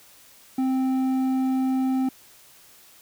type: tone with hard clipping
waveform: sine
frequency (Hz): 261.6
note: C4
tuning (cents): 0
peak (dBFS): -22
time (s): 0.58-2.09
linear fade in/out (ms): 5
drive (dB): 6
effects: white hiss -52 dBFS RMS until 3.01 s